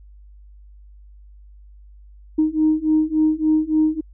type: beating tone pair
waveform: sine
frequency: 309.2 / 312.7 Hz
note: D#4 / D#4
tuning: -11 / +9 cents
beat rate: 3.5 Hz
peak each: -18 / -17 dBFS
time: 2.38-4.01 s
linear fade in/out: 10 ms
effects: tanh soft clip ceiling -8 dBFS + added 50 Hz sine -42 dBFS peak until 4.13 s